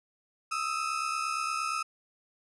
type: tone pair together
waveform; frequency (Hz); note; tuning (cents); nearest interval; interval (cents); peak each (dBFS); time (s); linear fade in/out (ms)
35% pulse; 1254.4 / 1323; D#6 / E6; +14 / +6; minor second; 92; -31 / -31; 0.51-1.83; 10
effects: resampled to 24000 Hz